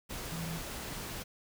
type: tone in noise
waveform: sine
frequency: 164.81 Hz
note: E3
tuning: in tune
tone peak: -37 dBFS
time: 0.31-0.59 s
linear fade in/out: 20 ms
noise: pink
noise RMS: -41 dBFS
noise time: 0.09-1.24 s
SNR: +1 dB
effects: none